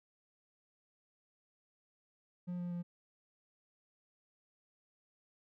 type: tone with pitch steps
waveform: triangle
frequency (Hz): 177.7 / 175.96 / 174.24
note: F3 / F3 / F3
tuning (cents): +30 / +13 / -4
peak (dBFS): -35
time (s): 2.47-2.83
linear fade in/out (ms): 20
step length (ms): 120
effects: none